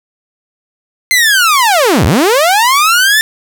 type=linear two-way sweep; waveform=sawtooth; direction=down then up; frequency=2100 to 63.4 to 1799 Hz; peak=-3 dBFS; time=1.11-3.21 s; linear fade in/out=0 ms; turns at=2.05 s; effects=none